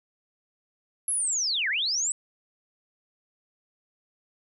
sine linear two-way sweep, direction down then up, 11250 to 1500 to 8050 Hz, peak -24 dBFS, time 1.08-2.12 s, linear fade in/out 2 ms, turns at 1.69 s, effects none

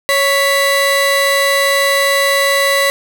30% pulse tone pair together, 556.9 / 1975.5 Hz, C#5 / B6, +8 / 0 cents, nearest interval octave + minor seventh, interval 2192 cents, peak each -11 dBFS, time 0.09-2.9 s, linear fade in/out 0 ms, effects none

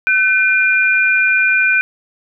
sine tone pair together, 1517 / 2408 Hz, F#6 / D7, +43 / +43 cents, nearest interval minor sixth, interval 800 cents, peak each -13 dBFS, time 0.07-1.81 s, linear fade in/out 0 ms, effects none

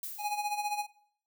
violet noise with exponential decay, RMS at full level -37 dBFS, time 0.03-0.72 s, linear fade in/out 2 ms, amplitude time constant 150 ms
square tone with tremolo, 830.6 Hz, G#5, in tune, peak -29 dBFS, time 0.18-0.87 s, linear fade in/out 50 ms, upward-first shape sine, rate 15 Hz, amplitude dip 65%
effects noise-tail reverb RT60 0.6 s tail -19 dB re dry

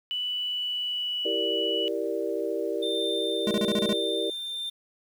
sine tone with pitch glide, 2970 to 2948 Hz, F#7 to F#7, +6 to -7 cents, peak -27 dBFS, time 0.11-1.88 s, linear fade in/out 0 ms, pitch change -13 cents, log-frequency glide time 0.27-1.26 s
sine chord, E half-diminished seventh, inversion none, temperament equal, 329.6 / 392 / 466.2 / 587.3 Hz, E4 / G4 / Bb4 / D5, 0 / 0 / 0 / 0 cents, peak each -33 / -31 / -31 / -33 dBFS, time 1.25-4.3 s, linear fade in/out 5 ms
triangle tone with tremolo, 3589 Hz, A7, 34 cents sharp, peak -27 dBFS, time 2.82-4.7 s, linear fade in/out 10 ms, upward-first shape triangle, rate 1.1 Hz, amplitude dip 35%
square tone bursts, 210 Hz, G#3, 19 cents sharp, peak -25 dBFS, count 7, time 3.47-3.93 s, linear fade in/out 2 ms, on 40 ms, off 30 ms
effects 9-bit

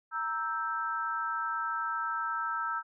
sine chord, E diminished, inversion second, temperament equal, 932.3 / 1318.5 / 1568 Hz, Bb5 / E6 / G6, 0 / 0 / 0 cents, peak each -37 / -32 / -37 dBFS, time 0.11-2.83 s, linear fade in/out 50 ms, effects none

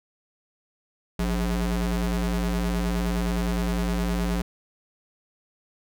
45% pulse ring-modulated tone, 116.54 Hz, A#2, in tune, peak -20 dBFS, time 1.19-4.42 s, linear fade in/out 5 ms, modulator 63.1 Hz, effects none

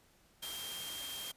sine tone in noise, 3193 Hz, G7, 31 cents sharp, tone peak -43 dBFS, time 0.42-1.32 s, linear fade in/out 10 ms, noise white, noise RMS -44 dBFS, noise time 0.42-1.32 s, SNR -2 dB, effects pink hiss -67 dBFS RMS until 1.36 s + resampled to 32000 Hz

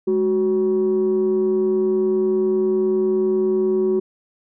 sine tone pair together, 209.4 / 373.1 Hz, G#3 / F#4, +15 / +14 cents, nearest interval minor seventh, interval 999 cents, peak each -22 / -15 dBFS, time 0.07-4 s, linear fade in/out 10 ms, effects tanh soft clip ceiling -12 dBFS

